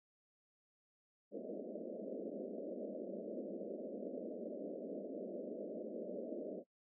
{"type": "band-pass noise", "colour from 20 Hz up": "white", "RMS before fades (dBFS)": -45, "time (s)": [1.31, 6.64], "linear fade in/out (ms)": 50, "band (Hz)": [190, 620], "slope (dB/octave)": 96, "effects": ["noise-tail reverb RT60 0.1 s tail -19 dB re dry"]}